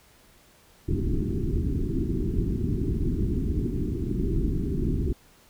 pink low-pass noise, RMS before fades -26 dBFS, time 0.88-5.13 s, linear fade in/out 5 ms, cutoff 400 Hz, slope 96 dB/octave, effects pink hiss -57 dBFS RMS until 5.49 s

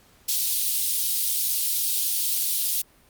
white high-pass noise, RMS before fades -24 dBFS, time 0.28-2.82 s, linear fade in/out 10 ms, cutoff 3400 Hz, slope 24 dB/octave, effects pink hiss -57 dBFS RMS until 3.09 s + Opus 48 kbps

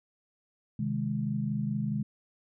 sine chord, Ab major, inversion first, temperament equal, 130.81 / 155.56 / 207.7 Hz, C3 / Eb3 / Ab3, 0 / 0 / 0 cents, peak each -33 / -34 / -31 dBFS, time 0.79-2.03 s, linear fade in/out 5 ms, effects none

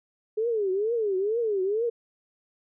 sine tone with vibrato, 420.4 Hz, G#4, 21 cents sharp, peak -23 dBFS, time 0.37-1.9 s, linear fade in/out 10 ms, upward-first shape triangle, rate 2.2 Hz, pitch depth 240 cents each way, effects none

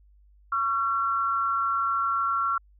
sine tone pair together, 1114.7 / 1362 Hz, C#6 / F6, +9 / -44 cents, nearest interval minor third, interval 347 cents, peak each -28 / -24 dBFS, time 0.52-2.58 s, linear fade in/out 5 ms, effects added 50 Hz sine -54 dBFS peak until 2.79 s

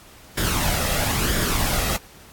pink noise with flanger, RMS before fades -22 dBFS, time 0.37-1.97 s, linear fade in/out 10 ms, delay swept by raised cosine 0.57 to 1.57 ms, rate 1 Hz, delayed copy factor +0.5, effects pink hiss -47 dBFS RMS until 2.32 s + AAC 64 kbps

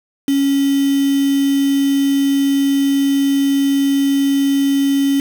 sine tone with quantisation, 277.2 Hz, C#4, in tune, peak -12 dBFS, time 0.28-5.2 s, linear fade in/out 2 ms, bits 4, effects none

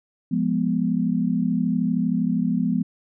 sine chord, F diminished, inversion none, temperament equal, 174.61 / 207.7 / 246.9 Hz, F3 / Ab3 / Cb4, 0 / 0 / 0 cents, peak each -24 / -24 / -23 dBFS, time 0.31-2.83 s, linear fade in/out 10 ms, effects none

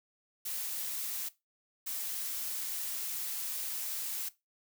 blue noise bursts at uneven times, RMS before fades -37 dBFS, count 2, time 0.45-1.29 / 1.86-4.29 s, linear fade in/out 10 ms, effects noise-tail reverb RT60 0.2 s tail -17 dB re dry

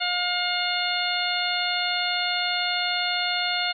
harmonic tone, 713 Hz, F5, 36 cents sharp, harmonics 1 / 2 / 3 / 4 / 5 / 6, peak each -30 / -30 / -30 / -30 / -30 / -30 dBFS, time 0-3.73 s, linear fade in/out 20 ms, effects none

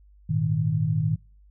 sine chord, Ab suspended second, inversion none, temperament just, 103.83 / 116.8 / 155.74 Hz, Ab2 / Bb2 / Eb3, 0 / +4 / +2 cents, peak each -28 / -27 / -23 dBFS, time 0.29-1.16 s, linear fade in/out 10 ms, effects noise-tail reverb RT60 0.4 s tail -26 dB re dry + added 50 Hz sine -51 dBFS peak until 1.5 s

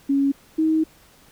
sine tone pair in turn, 277.2 / 316.5 Hz, C#4 / D#4, 0 / +30 cents, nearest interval major second, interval 230 cents, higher second, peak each -16 dBFS, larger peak neither, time 0.09-0.32 / 0.58-0.84 s, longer second, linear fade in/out 10 ms, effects pink hiss -53 dBFS RMS until 1.31 s

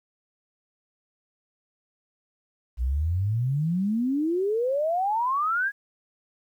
sine exponential sweep, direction up, 58 to 1687 Hz, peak -22 dBFS, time 2.77-5.72 s, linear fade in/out 50 ms, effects 10-bit

